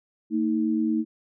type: tone pair together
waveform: sine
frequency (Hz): 226.7 / 316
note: A#3 / D#4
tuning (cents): -48 / +27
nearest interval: tritone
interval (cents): 575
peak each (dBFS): -24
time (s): 0.3-1.05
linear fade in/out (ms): 50
effects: none